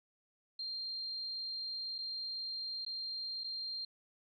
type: tone with dropouts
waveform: sine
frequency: 4186 Hz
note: C8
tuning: in tune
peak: -38 dBFS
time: 0.59-3.85 s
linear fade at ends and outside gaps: 5 ms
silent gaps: 1.983-1.986 / 2.85-2.863 / 3.437-3.442 s
effects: none